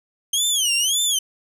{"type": "tone with vibrato", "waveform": "20% pulse", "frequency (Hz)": 3133, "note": "G7", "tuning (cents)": -2, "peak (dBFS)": -12, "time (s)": [0.33, 1.19], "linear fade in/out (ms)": 5, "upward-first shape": "sine", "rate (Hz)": 1.8, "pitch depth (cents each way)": 220, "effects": []}